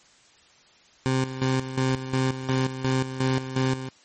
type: tone with tremolo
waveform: 20% pulse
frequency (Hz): 131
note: C3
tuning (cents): +2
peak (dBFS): -16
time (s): 1.06-3.89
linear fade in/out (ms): 0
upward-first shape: square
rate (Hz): 2.8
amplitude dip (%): 70
effects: white hiss -56 dBFS RMS until 4.04 s + MP3 32 kbps